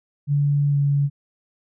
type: tone with pitch glide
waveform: sine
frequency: 143.7 to 142.05 Hz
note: D3 to C#3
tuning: -37 to +43 cents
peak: -16 dBFS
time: 0.27-1.1 s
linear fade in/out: 50 ms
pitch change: -20 cents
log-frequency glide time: 0.7-0.76 s
effects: none